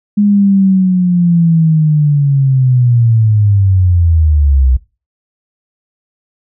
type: linear sweep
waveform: sine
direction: down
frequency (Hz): 207.7 to 61.74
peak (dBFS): -6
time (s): 0.17-4.77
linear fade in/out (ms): 10
effects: noise-tail reverb RT60 0.3 s tail -20 dB re dry